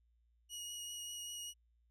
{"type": "tone with vibrato", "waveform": "20% pulse", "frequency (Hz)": 2895, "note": "F#7", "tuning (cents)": -38, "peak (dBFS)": -38, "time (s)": [0.49, 1.54], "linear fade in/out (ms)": 50, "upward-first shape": "sine", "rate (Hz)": 5.1, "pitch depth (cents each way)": 11, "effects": ["added 58 Hz sine -70 dBFS peak until 1.9 s"]}